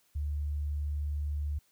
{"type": "tone", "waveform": "sine", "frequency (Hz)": 73.42, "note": "D2", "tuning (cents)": 0, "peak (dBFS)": -30, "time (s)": [0.15, 1.59], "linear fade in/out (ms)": 10, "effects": ["white hiss -69 dBFS RMS until 1.71 s"]}